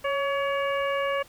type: harmonic tone with a mistuned harmonic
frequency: 565 Hz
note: C#5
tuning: 33 cents sharp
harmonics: 1 / 2 / 3 / 4 / 5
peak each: -26 / -30 / -34 / -35 / -38 dBFS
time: 0.04-1.23 s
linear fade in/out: 10 ms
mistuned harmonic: 1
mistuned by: -33 cents
effects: pink hiss -53 dBFS RMS until 1.28 s